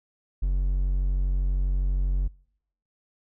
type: tone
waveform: triangle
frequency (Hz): 46.25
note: F#1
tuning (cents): 0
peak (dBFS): -19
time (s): 0.42-2.28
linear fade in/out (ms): 10
effects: noise-tail reverb RT60 0.7 s tail -25 dB re dry

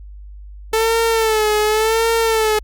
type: tone with vibrato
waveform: sawtooth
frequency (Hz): 440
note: A4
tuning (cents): 0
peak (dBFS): -10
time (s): 0.73-2.59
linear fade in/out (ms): 5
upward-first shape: sine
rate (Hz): 0.9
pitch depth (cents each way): 67
effects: added 50 Hz sine -33 dBFS peak until 2.63 s + Opus 48 kbps

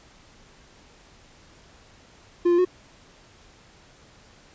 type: tone with pitch steps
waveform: triangle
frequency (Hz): 349.2 / 347.1 / 364.2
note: F4 / F4 / F#4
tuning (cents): 0 / -11 / -27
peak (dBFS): -14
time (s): 2.45-2.651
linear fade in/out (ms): 10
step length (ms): 67
effects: pink hiss -53 dBFS RMS until 4.54 s + resampled to 16000 Hz

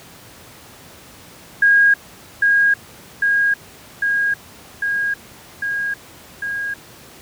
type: tone with echo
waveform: sine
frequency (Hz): 1633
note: G#6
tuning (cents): -30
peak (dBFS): -9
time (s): 1.62-1.94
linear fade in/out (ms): 5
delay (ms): 800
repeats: 6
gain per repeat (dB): -2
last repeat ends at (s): 6.74
effects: pink hiss -42 dBFS RMS until 7.21 s + high-pass 80 Hz 12 dB/octave

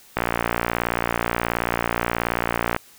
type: click train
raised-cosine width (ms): 0.5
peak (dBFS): -5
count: 153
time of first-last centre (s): 0.17-2.764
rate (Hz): 58.6
effects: white hiss -50 dBFS RMS until 2.98 s

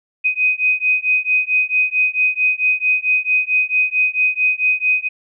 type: beating tone pair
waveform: sine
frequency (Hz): 2504 / 2508.5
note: D#7 / D#7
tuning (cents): +10 / +13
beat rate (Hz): 4.5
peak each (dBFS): -17 / -17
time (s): 0.24-5.09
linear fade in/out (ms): 20
effects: none

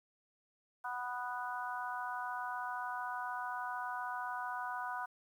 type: harmonic tone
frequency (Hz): 246.9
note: B3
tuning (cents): 0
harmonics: 3 / 4 / 5 / 6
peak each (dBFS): -43 / -41 / -45 / -43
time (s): 0.84-5.06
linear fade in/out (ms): 10
effects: 11-bit

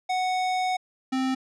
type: tone pair in turn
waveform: square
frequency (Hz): 740 / 261.6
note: F#5 / C4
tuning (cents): 0 / 0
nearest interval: octave + tritone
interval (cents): 1800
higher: first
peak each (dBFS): -24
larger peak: neither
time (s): 0.09-0.77 / 1.12-1.35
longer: first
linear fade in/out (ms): 10
effects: low-pass 6000 Hz 12 dB/octave

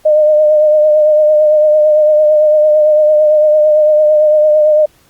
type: tone with vibrato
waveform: sine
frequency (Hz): 609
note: D#5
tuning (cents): -37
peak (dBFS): -5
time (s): 0.05-4.86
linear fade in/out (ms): 10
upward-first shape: triangle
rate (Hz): 8.9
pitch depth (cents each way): 33
effects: pink hiss -50 dBFS RMS until 5.09 s + Opus 48 kbps

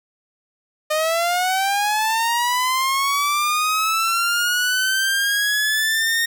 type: linear sweep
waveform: sawtooth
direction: up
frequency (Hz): 608 to 1851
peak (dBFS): -14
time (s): 0.9-6.26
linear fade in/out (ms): 10
effects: none

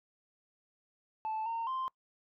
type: tone with pitch steps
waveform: sine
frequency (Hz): 875 / 916 / 1045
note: A5 / A#5 / C6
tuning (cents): -10 / -31 / -2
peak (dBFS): -31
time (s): 1.25-1.88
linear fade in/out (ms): 0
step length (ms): 210
effects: noise-tail reverb RT60 0.1 s tail -25 dB re dry + tanh soft clip ceiling -31 dBFS

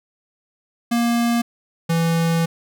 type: tone pair in turn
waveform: square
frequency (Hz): 235.5 / 166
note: A#3 / E3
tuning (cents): +18 / +12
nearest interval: tritone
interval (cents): 606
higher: first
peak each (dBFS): -17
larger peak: neither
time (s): 0.91-1.42 / 1.89-2.46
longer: second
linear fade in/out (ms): 10
effects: none

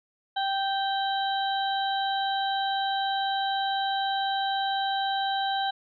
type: harmonic tone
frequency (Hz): 782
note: G5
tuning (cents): -4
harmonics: 1 / 2 / 4 / 5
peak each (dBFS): -26 / -34 / -36 / -34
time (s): 0.36-5.71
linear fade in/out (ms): 10
effects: none

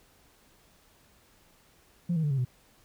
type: tone with pitch steps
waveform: sine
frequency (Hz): 173.4 / 159.93 / 147.51 / 136.05 / 125.48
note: F3 / D#3 / D3 / C#3 / B2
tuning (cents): -12 / +48 / +8 / -32 / +28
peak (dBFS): -23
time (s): 2.09-2.45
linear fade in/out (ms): 10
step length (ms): 72
effects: tanh soft clip ceiling -22 dBFS + pink hiss -62 dBFS RMS until 2.84 s

